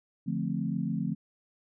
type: chord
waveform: sine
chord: D minor seventh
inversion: none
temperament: equal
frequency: 146.83 / 174.61 / 220 / 261.6 Hz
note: D3 / F3 / A3 / C4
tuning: 0 / 0 / 0 / 0 cents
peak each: -35 / -32 / -33 / -36 dBFS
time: 0.26-1.15 s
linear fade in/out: 20 ms
effects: none